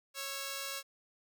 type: tone pair together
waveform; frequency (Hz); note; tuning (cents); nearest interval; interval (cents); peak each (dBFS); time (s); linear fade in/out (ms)
5% pulse; 551 / 1333.4; C#5 / E6; -11 / +19; octave + minor third; 1530; -28 / -31; 0.14-0.83; 50
effects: none